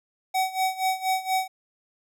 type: tone with tremolo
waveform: square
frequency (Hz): 755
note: F#5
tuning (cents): +35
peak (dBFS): -21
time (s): 0.34-1.48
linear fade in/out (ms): 10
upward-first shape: sine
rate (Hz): 4.2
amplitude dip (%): 85
effects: none